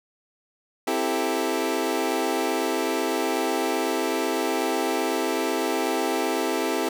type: chord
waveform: 25% pulse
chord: A minor seventh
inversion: first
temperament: equal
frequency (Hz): 261.6 / 329.6 / 392 / 440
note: C4 / E4 / G4 / A4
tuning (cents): 0 / 0 / 0 / 0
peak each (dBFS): -26 / -24 / -25 / -25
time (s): 0.87-6.89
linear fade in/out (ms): 5
effects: none